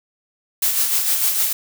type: noise with tremolo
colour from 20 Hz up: blue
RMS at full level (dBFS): -17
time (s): 0.62-1.53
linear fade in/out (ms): 5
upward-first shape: sine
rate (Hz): 6.6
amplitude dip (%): 45
effects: none